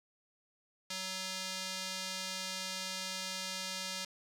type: tone with band-pass filter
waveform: square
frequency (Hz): 187.9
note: F#3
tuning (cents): +27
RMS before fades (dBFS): -40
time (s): 0.9-4.05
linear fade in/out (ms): 5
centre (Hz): 5000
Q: 1.2
effects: none